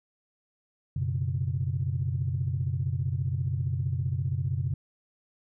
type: chord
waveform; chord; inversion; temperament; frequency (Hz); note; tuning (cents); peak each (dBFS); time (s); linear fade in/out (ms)
sine; F# suspended fourth; none; equal; 92.5 / 123.47 / 138.59; F#2 / B2 / C#3; 0 / 0 / 0; -30; 0.96-4.74; 5
effects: tanh soft clip ceiling -17 dBFS